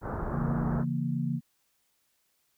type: low-pass noise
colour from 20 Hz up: pink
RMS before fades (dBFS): -34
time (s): 0.01-0.85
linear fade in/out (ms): 50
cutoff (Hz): 1500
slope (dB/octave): 48
type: chord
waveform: sine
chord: A# diminished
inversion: first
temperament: just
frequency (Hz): 139.85 / 167.82 / 233.1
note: C#3 / E3 / A#3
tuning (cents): +16 / +31 / 0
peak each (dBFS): -31 / -32 / -32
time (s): 0.31-1.41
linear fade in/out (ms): 50
effects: white hiss -73 dBFS RMS until 2.57 s